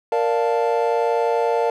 triangle chord, Bb major seventh, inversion none, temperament equal, 466.2 / 587.3 / 698.5 / 880 Hz, Bb4 / D5 / F5 / A5, 0 / 0 / 0 / 0 cents, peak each -18 / -23 / -22 / -22 dBFS, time 0.12-1.7 s, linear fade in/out 2 ms, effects none

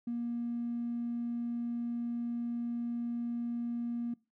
triangle tone with tanh clipping, 237 Hz, A#3, 29 cents sharp, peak -32 dBFS, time 0.07-4.14 s, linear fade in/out 5 ms, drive 1 dB, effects noise-tail reverb RT60 0.3 s tail -23 dB re dry

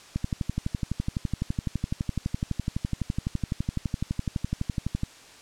click train, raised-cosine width 5 ms, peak -14 dBFS, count 59, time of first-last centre 0.16-5.034 s, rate 11.9 Hz, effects white hiss -49 dBFS RMS until 5.41 s + low-pass 7000 Hz 12 dB/octave

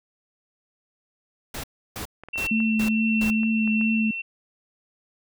pink noise bursts, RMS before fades -33 dBFS, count 5, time 1.54-3.305 s, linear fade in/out 5 ms, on 97 ms, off 320 ms
clicks, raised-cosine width 0.5 ms, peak -26 dBFS, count 7, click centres 2.236 / 2.286 / 2.358 / 2.603 / 3.433 / 3.676 / 3.812 s
sine tone with tremolo, 2704 Hz, E7, 43 cents sharp, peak -24 dBFS, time 2.33-4.22 s, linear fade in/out 10 ms, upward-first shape triangle, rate 1.5 Hz, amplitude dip 40%
sine tone with vibrato, 220 Hz, A3, in tune, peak -20 dBFS, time 2.51-4.11 s, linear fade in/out 5 ms, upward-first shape triangle, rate 2.3 Hz, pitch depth 26 cents each way
effects none

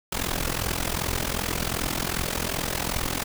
pink noise with amplitude modulation, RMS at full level -24 dBFS, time 0.12-3.24 s, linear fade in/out 5 ms, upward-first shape sine, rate 42.6 Hz, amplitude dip 85%, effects none

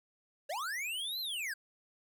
square linear two-way sweep, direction up then down, 523.3 to 4200 to 1516 Hz, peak -36 dBFS, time 0.49-1.54 s, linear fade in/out 10 ms, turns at 1.2 s, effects none

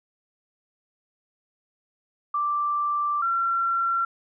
sine tone pair in turn, 1174.7 / 1362.7 Hz, D6 / F6, 0 / -43 cents, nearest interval minor third, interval 257 cents, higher second, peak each -22 / -21 dBFS, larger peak second, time 2.34-3.22 / 3.22-4.05 s, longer first, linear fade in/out 5 ms, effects none

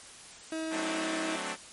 30% pulse tone, 320 Hz, D#4, 49 cents sharp, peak -30 dBFS, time 0.52-1.36 s, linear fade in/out 2 ms
5% pulse chord, D dominant seventh, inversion first, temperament equal, 185 / 220 / 261.6 / 293.7 Hz, F#3 / A3 / C4 / D4, 0 / 0 / 0 / 0 cents, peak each -28 dBFS, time 0.7-1.57 s, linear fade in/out 50 ms
effects white hiss -49 dBFS RMS until 1.72 s + MP3 48 kbps

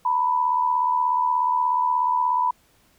sine tone pair together, 911 / 987.7 Hz, A#5 / B5, -40 / 0 cents, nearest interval minor second, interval 140 cents, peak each -26 / -19 dBFS, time 0.05-2.51 s, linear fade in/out 5 ms, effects pink hiss -60 dBFS RMS until 2.98 s

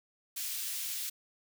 white high-pass noise, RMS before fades -37 dBFS, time 0.36-1.1 s, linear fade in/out 10 ms, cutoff 2600 Hz, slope 12 dB/octave, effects none

